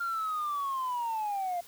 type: linear sweep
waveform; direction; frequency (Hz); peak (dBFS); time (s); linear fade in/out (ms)
sine; down; 1400 to 685; -28; 0-1.61; 10
effects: tanh soft clip ceiling -27 dBFS + white hiss -53 dBFS RMS until 1.67 s